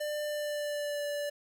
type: tone with pitch glide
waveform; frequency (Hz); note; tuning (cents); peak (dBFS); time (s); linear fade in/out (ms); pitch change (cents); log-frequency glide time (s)
square; 596 to 582.1; D5 to D5; +25 to -15; -33; 0-1.3; 10; -40; 0.24-1.05
effects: 10-bit